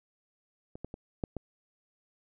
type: clicks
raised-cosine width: 2 ms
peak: -30 / -24 / -27 / -18 / -22 dBFS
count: 5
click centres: 0.755 / 0.846 / 0.941 / 1.238 / 1.367 s
effects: none